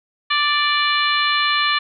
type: harmonic tone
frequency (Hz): 587.3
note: D5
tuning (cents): 0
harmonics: 2 / 3 / 4 / 5 / 6 / 7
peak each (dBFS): -20 / -22 / -23 / -24 / -25 / -25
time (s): 0.3-1.79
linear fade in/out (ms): 10
effects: none